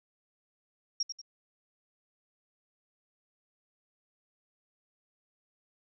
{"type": "tone with echo", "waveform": "sine", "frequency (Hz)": 5588, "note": "F8", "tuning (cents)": 0, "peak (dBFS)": -27, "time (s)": [1, 1.03], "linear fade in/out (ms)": 5, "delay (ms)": 93, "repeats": 2, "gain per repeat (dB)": -8, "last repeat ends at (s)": 1.216, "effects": []}